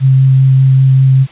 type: tone with vibrato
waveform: sine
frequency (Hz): 132.9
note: C3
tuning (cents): +27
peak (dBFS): -4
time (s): 0-1.27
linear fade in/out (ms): 50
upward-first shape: sine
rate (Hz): 5.1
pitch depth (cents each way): 9
effects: white hiss -37 dBFS RMS until 1.31 s + resampled to 8000 Hz